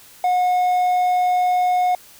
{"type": "tone", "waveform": "triangle", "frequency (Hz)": 725, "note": "F#5", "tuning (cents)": -35, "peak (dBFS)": -13, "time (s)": [0.24, 1.95], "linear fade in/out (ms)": 2, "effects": ["white hiss -46 dBFS RMS until 2.19 s"]}